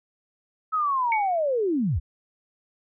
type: linear sweep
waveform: sine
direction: down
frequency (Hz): 1300 to 54.7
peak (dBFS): -21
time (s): 0.72-2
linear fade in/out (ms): 20
type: tone with exponential decay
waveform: sine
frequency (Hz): 2240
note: C#7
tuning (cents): +18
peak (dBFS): -21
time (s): 1.12-1.39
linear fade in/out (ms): 1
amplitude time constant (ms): 58
effects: none